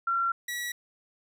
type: tone pair in turn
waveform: sine / sawtooth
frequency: 1367 / 1933.2 Hz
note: F6 / B6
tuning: -37 / -38 cents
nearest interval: tritone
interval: 599 cents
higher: second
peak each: -24 / -28 dBFS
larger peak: first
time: 0.07-0.32 / 0.48-0.72 s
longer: first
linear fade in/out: 5 ms
effects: none